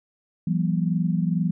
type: tone cluster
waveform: sine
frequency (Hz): 169.1 / 191.3 / 240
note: E3 / G3 / B3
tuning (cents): +44 / -42 / -49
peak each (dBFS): -22 / -25 / -30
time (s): 0.47-1.51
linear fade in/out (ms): 5
effects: none